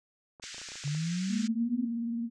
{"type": "clicks", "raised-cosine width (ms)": 1, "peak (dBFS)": -37, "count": 11, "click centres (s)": [0.398, 0.439, 0.545, 0.582, 0.616, 0.688, 0.719, 0.756, 0.839, 0.877, 0.949]}
{"type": "band-pass noise", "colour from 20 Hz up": "white", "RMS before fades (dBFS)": -44, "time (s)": [0.42, 1.48], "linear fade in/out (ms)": 10, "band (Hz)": [1400, 7400], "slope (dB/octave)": 48}
{"type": "linear sweep", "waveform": "sine", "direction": "up", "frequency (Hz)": [140, 261.6], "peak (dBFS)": -29, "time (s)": [0.84, 1.86], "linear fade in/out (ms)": 20}
{"type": "tone with vibrato", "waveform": "sine", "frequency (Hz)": 233.1, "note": "A#3", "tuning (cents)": 0, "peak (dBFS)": -30, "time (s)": [1.28, 2.3], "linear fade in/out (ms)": 50, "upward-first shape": "triangle", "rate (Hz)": 19, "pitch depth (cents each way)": 42}
{"effects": []}